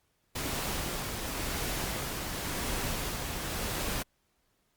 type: noise with tremolo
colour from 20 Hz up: pink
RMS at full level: -33 dBFS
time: 0.35-4.03 s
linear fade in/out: 10 ms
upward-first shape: sine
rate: 0.93 Hz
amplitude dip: 30%
effects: pink hiss -74 dBFS RMS until 4.76 s + Opus 48 kbps